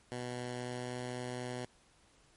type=tone with pitch glide; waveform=10% pulse; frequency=123.47 to 124.33 Hz; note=B2 to B2; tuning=0 to +12 cents; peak=-30 dBFS; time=0.12-1.65 s; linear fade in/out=0 ms; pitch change=+12 cents; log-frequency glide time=0.56-1 s; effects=pink hiss -66 dBFS RMS until 2.36 s + MP3 48 kbps